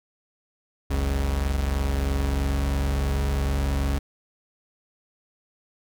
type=tone pair together; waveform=40% pulse; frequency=46.3 / 69.3 Hz; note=F#1 / C#2; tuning=+2 / 0 cents; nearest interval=perfect fifth; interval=698 cents; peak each=-28 / -22 dBFS; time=0.9-3.99 s; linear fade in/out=10 ms; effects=none